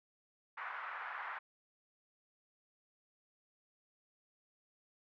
pink band-pass noise, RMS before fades -44 dBFS, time 0.57-1.39 s, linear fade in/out 10 ms, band 980 to 1800 Hz, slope 24 dB/octave, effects none

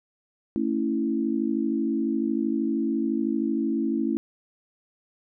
sine chord, A major, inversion none, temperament equal with one note detuned, 223.7 / 277.2 / 329.6 Hz, A3 / C#4 / E4, +29 / 0 / 0 cents, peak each -27 dBFS, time 0.56-4.17 s, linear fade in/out 0 ms, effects none

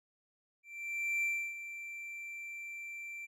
triangle tone with ADSR envelope, 2349 Hz, D7, in tune, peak -28 dBFS, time 0.63-3.27 s, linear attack 600 ms, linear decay 310 ms, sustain -12 dB, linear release 25 ms, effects none

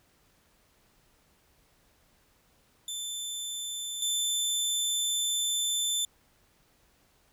20% pulse tone pair in turn, 3535 / 3535 Hz, A7 / A7, +7 / +7 cents, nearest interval unison, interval 0 cents, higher neither, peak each -28 / -21 dBFS, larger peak second, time 2.88-4.02 / 4.02-6.05 s, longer second, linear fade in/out 2 ms, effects pink hiss -66 dBFS RMS until 7.32 s

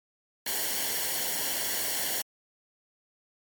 white noise with comb filter, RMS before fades -30 dBFS, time 0.46-2.22 s, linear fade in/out 5 ms, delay 0.8 ms, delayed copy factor -0.65, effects MP3 96 kbps

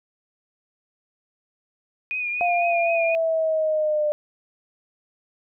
sine tone with vibrato, 2460 Hz, D#7, 20 cents flat, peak -24 dBFS, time 2.11-3.15 s, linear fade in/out 0 ms, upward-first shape triangle, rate 4 Hz, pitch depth 48 cents each way
sine linear sweep, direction down, 706 to 596 Hz, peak -19 dBFS, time 2.41-4.12 s, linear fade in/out 0 ms
effects none

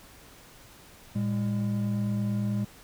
triangle tone pair together, 113.75 / 202.8 Hz, A#2 / G#3, -42 / -41 cents, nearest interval minor seventh, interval 1001 cents, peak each -27 / -26 dBFS, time 1.15-2.65 s, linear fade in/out 10 ms, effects pink hiss -52 dBFS RMS until 2.83 s

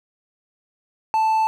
triangle tone, 880 Hz, A5, in tune, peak -14 dBFS, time 1.14-1.47 s, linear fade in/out 0 ms, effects none

